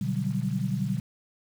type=chord; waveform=sine; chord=G major seventh; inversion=first; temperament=equal; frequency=123.47 / 146.83 / 185 / 196 Hz; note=B2 / D3 / F#3 / G3; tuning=0 / 0 / 0 / 0 cents; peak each=-31 dBFS; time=0.01-1 s; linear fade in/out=5 ms; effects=8-bit